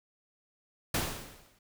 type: noise with exponential decay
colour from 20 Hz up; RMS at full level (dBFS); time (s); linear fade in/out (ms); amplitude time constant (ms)
pink; -28; 0.94-1.59; 5; 140
effects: none